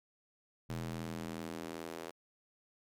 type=tone with high-pass filter sweep; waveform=square; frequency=41.3 Hz; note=E1; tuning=4 cents sharp; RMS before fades=-42 dBFS; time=0.69-2.11 s; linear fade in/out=10 ms; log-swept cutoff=120 to 430 Hz; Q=1.4; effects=MP3 96 kbps